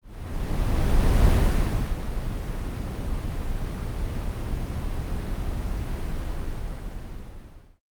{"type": "noise with ADSR envelope", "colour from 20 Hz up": "brown", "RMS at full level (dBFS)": -17, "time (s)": [0.02, 7.8], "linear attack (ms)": 1300, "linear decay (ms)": 650, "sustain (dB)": -11, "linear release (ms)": 1700, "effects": ["noise-tail reverb RT60 0.1 s tail -21 dB re dry", "Opus 32 kbps"]}